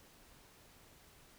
silence, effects pink hiss -62 dBFS RMS until 1.38 s

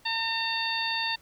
harmonic tone, 908 Hz, A#5, 46 cents flat, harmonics 1 / 2 / 3 / 4 / 5, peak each -33 / -33 / -33 / -33 / -33 dBFS, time 0.05-1.16 s, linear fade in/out 10 ms, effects pink hiss -59 dBFS RMS until 1.21 s

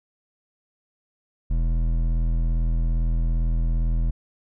sine tone with hard clipping, 41.2 Hz, E1, in tune, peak -21 dBFS, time 1.5-4.11 s, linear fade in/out 10 ms, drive 10 dB, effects none

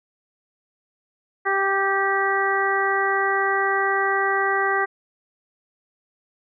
harmonic tone with a mistuned harmonic, 392 Hz, G4, in tune, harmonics 1 / 2 / 3 / 4 / 5, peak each -25 / -25 / -25 / -25 / -25 dBFS, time 1.45-4.86 s, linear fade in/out 20 ms, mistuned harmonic 5, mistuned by -21 cents, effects none

